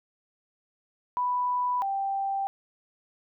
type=tone pair in turn; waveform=sine; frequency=989 / 785 Hz; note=B5 / G5; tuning=+2 / +2 cents; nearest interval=major third; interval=400 cents; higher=first; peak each=-24 / -26 dBFS; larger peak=first; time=1.17-1.82 / 1.82-2.47 s; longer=neither; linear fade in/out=0 ms; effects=none